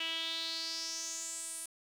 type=tone with band-pass filter sweep; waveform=sawtooth; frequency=327.4 Hz; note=E4; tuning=12 cents flat; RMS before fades=-39 dBFS; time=0-1.66 s; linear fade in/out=5 ms; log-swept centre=2900 to 9700 Hz; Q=5.3; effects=10-bit